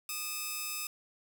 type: tone pair together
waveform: 5% pulse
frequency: 1227 / 2600 Hz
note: D#6 / E7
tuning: -25 / -24 cents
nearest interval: octave + minor second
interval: 1301 cents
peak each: -28 dBFS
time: 0.09-0.87 s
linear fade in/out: 2 ms
effects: 9-bit